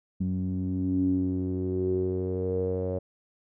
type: tone with low-pass filter sweep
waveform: sawtooth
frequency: 92.5 Hz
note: F#2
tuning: in tune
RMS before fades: -28 dBFS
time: 0.2-2.99 s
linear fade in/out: 10 ms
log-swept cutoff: 210 to 530 Hz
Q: 9.9
effects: none